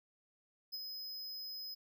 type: tone with ADSR envelope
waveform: square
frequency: 5060 Hz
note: D#8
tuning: 28 cents sharp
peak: -39 dBFS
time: 0.72-1.75 s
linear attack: 21 ms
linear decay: 34 ms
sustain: -4 dB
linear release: 16 ms
effects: none